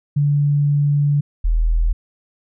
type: tone pair in turn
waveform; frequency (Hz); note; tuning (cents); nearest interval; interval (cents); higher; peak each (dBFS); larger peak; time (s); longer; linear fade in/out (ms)
sine; 144.7 / 40.61; D3 / E1; -25 / -25; octave + minor seventh; 2200; first; -13; neither; 0.16-1.21 / 1.44-1.93; first; 10
effects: none

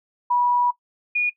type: tone pair in turn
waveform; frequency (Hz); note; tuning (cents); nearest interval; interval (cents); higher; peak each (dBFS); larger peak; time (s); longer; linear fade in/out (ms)
sine; 974 / 2446; B5 / D#7; -24 / -30; octave + major third; 1594; second; -17; neither; 0.3-0.71 / 1.15-1.3; first; 10
effects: noise-tail reverb RT60 0.1 s tail -19 dB re dry

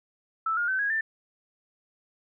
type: tone with pitch steps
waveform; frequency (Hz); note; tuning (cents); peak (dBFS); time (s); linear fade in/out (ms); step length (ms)
sine; 1318.5 / 1421.3 / 1532.2 / 1651.6 / 1780.4; E6 / F6 / G6 / G#6 / A6; 0 / +30 / -40 / -10 / +20; -24; 0.46-1.01; 5; 110
effects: none

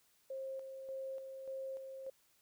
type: tone with tremolo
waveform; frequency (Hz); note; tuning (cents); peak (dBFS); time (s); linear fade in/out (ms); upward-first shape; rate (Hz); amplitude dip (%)
sine; 533; C5; +32; -40; 0.3-2.1; 5; square; 1.7; 45
effects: white hiss -72 dBFS RMS until 2.41 s

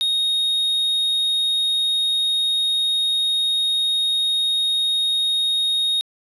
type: tone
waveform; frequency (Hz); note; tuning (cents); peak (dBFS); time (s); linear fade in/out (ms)
triangle; 3729; A#7; 0; -16; 0.01-6.01; 0
effects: resampled to 32000 Hz

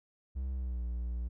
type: tone with pitch glide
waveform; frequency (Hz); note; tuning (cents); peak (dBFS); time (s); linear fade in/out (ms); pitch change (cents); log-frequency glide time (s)
triangle; 65.41 to 59.64; C2 to A#1; 0 to +40; -31; 0.35-1.29; 20; -160; 0.52-0.83
effects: none

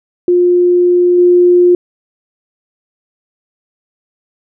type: tone with level steps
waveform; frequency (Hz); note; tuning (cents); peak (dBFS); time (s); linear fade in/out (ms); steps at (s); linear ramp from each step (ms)
sine; 354.8; F4; +27; -6 / -4; 0.28-1.75; 2; 1.18; 5
effects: none

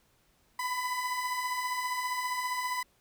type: beating tone pair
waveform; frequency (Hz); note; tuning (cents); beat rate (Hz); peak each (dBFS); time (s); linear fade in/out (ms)
30% pulse; 987.8 / 1002.8; B5 / B5; 0 / +26; 15; -35 / -29; 0.59-2.83; 5
effects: pink hiss -68 dBFS RMS until 3 s

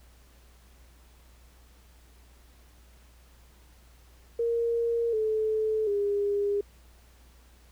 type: tone with pitch steps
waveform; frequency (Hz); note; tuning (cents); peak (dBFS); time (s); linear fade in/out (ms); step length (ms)
sine; 466.2 / 435 / 405.9; A#4 / A4 / G#4; 0 / -20 / -40; -24; 4.39-6.61; 5; 740
effects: added 60 Hz sine -54 dBFS peak until 7.71 s + pink hiss -61 dBFS RMS until 7.71 s

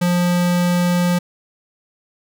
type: tone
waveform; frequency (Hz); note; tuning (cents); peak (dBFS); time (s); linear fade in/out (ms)
square; 176.5; F3; +19; -15; 0.01-1.19; 10
effects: none

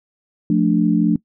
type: chord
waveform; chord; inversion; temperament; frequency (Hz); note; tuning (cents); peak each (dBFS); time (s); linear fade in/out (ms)
sine; D minor; first; just; 176.2 / 220.2 / 293.7; F3 / A3 / D4; +16 / +2 / 0; -17; 0.5-1.16; 2
effects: noise-tail reverb RT60 0.1 s tail -21 dB re dry

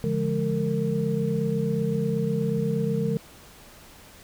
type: tone cluster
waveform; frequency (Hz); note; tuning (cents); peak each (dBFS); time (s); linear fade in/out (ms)
sine; 143.8 / 172 / 209.1 / 457.4; D3 / F3 / G#3 / A#4; -36 / -26 / +12 / -33; -28; 0.04-3.17; 0
effects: pink hiss -49 dBFS RMS until 4.23 s

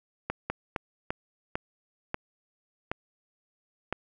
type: slowing click train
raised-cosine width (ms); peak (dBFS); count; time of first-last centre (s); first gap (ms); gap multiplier
0.5; -14; 8; 0.3-3.926; 200; 1.31
effects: none

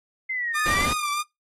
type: exponential two-way sweep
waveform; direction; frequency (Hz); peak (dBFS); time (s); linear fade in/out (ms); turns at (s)
sine; down then up; 2095 to 1735 to 2095; -25; 0.29-0.86; 10; 0.63
type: tone with vibrato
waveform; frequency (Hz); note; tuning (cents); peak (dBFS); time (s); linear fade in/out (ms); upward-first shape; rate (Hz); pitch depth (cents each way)
sawtooth; 1200; D6; +37; -21; 0.54-1.23; 20; triangle; 3.1; 59
type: noise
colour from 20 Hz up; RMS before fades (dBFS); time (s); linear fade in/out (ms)
pink; -29; 0.66-0.93; 5
effects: noise-tail reverb RT60 0.2 s tail -23 dB re dry + AAC 32 kbps

